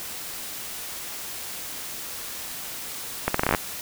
accelerating click train, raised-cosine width 0.5 ms, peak -5 dBFS, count 10, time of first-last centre 3.28-3.548 s, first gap 64 ms, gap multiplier 0.79, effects white hiss -35 dBFS RMS until 3.81 s

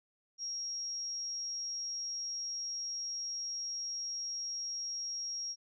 sine tone, 5600 Hz, F8, 4 cents sharp, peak -36 dBFS, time 0.38-5.56 s, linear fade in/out 50 ms, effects none

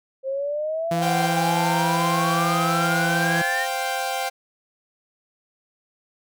sine exponential sweep, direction up, 526 to 1864.7 Hz, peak -23 dBFS, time 0.23-3.67 s, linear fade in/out 50 ms
sawtooth tone, 167.3 Hz, E3, 26 cents sharp, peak -19 dBFS, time 0.91-3.42 s, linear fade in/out 5 ms
sawtooth chord, C suspended fourth, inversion none, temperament equal, 523.3 / 698.5 / 784 Hz, C5 / F5 / G5, 0 / 0 / 0 cents, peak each -27 / -26 / -22 dBFS, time 1.01-4.3 s, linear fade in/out 20 ms
effects none

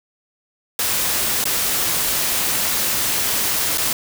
white noise with dropouts, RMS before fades -20 dBFS, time 0.79-3.93 s, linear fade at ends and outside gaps 2 ms, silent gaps 1.441-1.454 / 3.775-3.781 s, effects none

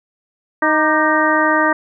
harmonic tone with a mistuned harmonic, 311.1 Hz, D#4, in tune, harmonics 1 / 2 / 3 / 4 / 5 / 6, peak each -19 / -19 / -19 / -19 / -19 / -19 dBFS, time 0.62-1.73 s, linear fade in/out 5 ms, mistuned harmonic 4, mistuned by -69 cents, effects none

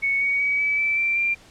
sine tone with pitch steps, 2217 / 2243 / 2269 / 2295 / 2322 / 2349 / 2376 Hz, C#7 / C#7 / C#7 / D7 / D7 / D7 / D7, 0 / +20 / +40 / -40 / -20 / 0 / +20 cents, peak -19 dBFS, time 0.02-1.35 s, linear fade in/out 20 ms, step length 190 ms, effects pink hiss -50 dBFS RMS until 1.5 s + low-pass 8000 Hz 12 dB/octave

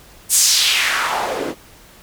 white noise with band-pass filter sweep, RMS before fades -17 dBFS, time 0.29-1.55 s, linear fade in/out 50 ms, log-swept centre 9400 to 300 Hz, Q 2.1, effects pink hiss -45 dBFS RMS until 2.02 s

